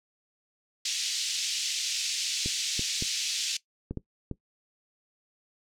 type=band-pass noise; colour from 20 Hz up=white; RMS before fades=-31 dBFS; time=0.85-3.57 s; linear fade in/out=5 ms; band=2700 to 6600 Hz; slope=24 dB/octave
type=clicks; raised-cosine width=3 ms; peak=-20 dBFS; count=6; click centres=2.46 / 2.794 / 3.024 / 3.91 / 3.973 / 4.313 s
effects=noise-tail reverb RT60 0.1 s tail -18 dB re dry